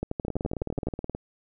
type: two click trains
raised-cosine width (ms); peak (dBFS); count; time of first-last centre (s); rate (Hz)
2; -18 / -15; 18 / 11; 0.25-1.149 / 0.03-0.87; 18.9 / 11.9
effects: none